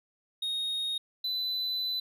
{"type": "tone pair in turn", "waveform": "triangle", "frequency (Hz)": [3729, 4004], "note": ["A#7", "B7"], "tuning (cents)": [0, 23], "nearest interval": "minor second", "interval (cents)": 123, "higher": "second", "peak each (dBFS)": -28, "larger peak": "neither", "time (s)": [[0.42, 0.98], [1.24, 2]], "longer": "second", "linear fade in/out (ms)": 5, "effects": []}